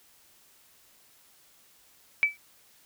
sine tone with exponential decay, 2307 Hz, D7, 31 cents flat, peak -15 dBFS, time 2.23-2.37 s, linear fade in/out 0 ms, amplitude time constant 29 ms, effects white hiss -60 dBFS RMS until 2.85 s

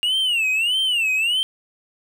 triangle tone with vibrato, 2810 Hz, F7, 10 cents sharp, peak -16 dBFS, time 0.03-1.43 s, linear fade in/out 0 ms, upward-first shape sine, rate 1.6 Hz, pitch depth 190 cents each way, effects none

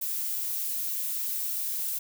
violet noise, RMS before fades -31 dBFS, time 0.01-1.99 s, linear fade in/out 10 ms, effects none

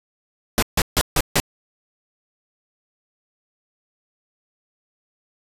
pink noise bursts, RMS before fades -17 dBFS, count 5, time 0.58-1.4 s, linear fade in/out 0 ms, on 44 ms, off 150 ms, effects resampled to 32000 Hz

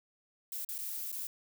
violet noise with dropouts, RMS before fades -39 dBFS, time 0.52-1.27 s, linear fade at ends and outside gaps 2 ms, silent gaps 0.648-0.688 / 0.781-0.787 / 1.118-1.125 s, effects none

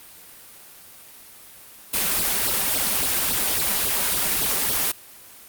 white noise with flanger, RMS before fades -22 dBFS, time 1.93-4.92 s, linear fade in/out 10 ms, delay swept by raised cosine 0.22 to 5.32 ms, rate 3.6 Hz, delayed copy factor +0.85, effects white hiss -45 dBFS RMS until 5.48 s + Opus 32 kbps

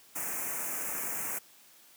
white band-stop noise, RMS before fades -35 dBFS, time 0.15-1.39 s, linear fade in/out 10 ms, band 2500 to 6200 Hz, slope 48 dB/octave, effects white hiss -58 dBFS RMS until 1.96 s + high-pass 150 Hz 12 dB/octave

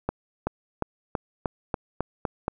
accelerating click train, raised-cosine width 1 ms, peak -11 dBFS, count 9, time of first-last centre 0.09-2.481 s, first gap 380 ms, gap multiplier 0.93, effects none

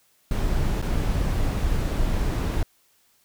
brown noise with dropouts, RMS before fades -23 dBFS, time 0.31-2.63 s, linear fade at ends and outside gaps 2 ms, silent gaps 0.817-0.824 s, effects white hiss -63 dBFS RMS until 3.24 s

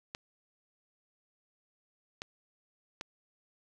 clicks, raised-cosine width 0.2 ms, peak -21 dBFS, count 3, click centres 0.149 / 2.219 / 3.011 s, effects none

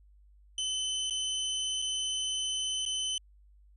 sawtooth tone with dropouts, 3041 Hz, F#7, 47 cents sharp, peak -27 dBFS, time 0.58-3.18 s, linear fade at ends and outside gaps 2 ms, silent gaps 1.099-1.107 / 1.819-1.822 / 2.853-2.861 s, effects added 50 Hz sine -56 dBFS peak until 3.76 s + resampled to 24000 Hz

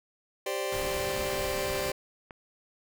sawtooth chord, G suspended fourth, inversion none, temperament just, 392 / 522.7 / 588 Hz, G4 / C5 / D5, 0 / -2 / +2 cents, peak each -30 dBFS, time 0.46-1.92 s, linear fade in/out 5 ms
pink noise, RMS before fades -37 dBFS, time 0.72-1.91 s, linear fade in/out 5 ms
clicks, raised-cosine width 0.5 ms, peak -28 dBFS, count 2, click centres 1.11 / 2.308 s
effects none

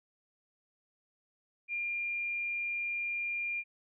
sine tone, 2400 Hz, D7, 37 cents sharp, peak -32 dBFS, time 1.68-3.64 s, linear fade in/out 50 ms, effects none

